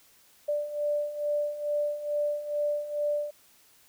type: beating tone pair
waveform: sine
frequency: 587.3 / 589.6 Hz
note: D5 / D5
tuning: 0 / +7 cents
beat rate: 2.3 Hz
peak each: -33 / -28 dBFS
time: 0.48-3.31 s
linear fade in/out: 10 ms
effects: white hiss -60 dBFS RMS until 3.88 s